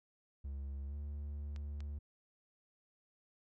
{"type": "tone with pitch glide", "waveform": "triangle", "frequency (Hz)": [69.3, 72.66], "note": ["C#2", "D2"], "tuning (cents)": [0, -18], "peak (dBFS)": -38, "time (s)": [0.44, 1.99], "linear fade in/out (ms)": 10, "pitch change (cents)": 82, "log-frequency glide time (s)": [0.87, 0.95]}
{"type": "clicks", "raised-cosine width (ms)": 0.2, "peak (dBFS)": -37, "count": 2, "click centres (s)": [1.562, 1.805]}
{"effects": []}